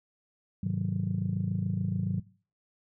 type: chord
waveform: sine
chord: Ab dominant seventh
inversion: none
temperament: equal with one note detuned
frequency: 103.83 / 130.81 / 157.92 / 185 Hz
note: Ab2 / C3 / Eb3 / Gb3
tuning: 0 / 0 / +26 / 0 cents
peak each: -32 / -35 / -33 / -30 dBFS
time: 0.63-2.2 s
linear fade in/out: 5 ms
effects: noise-tail reverb RT60 0.4 s tail -20 dB re dry + tanh soft clip ceiling -19 dBFS